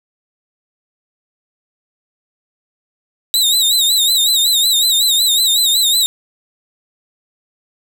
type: tone with vibrato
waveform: sawtooth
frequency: 3835 Hz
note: A#7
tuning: 48 cents sharp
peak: -8 dBFS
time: 3.34-6.06 s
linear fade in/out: 0 ms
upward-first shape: sine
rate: 5.4 Hz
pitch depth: 99 cents each way
effects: 7-bit